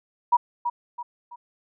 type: tone with echo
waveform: sine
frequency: 960 Hz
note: B5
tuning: 49 cents flat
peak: -14 dBFS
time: 0.32-0.37 s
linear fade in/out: 10 ms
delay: 330 ms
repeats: 3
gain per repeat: -8 dB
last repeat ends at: 1.36 s
effects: none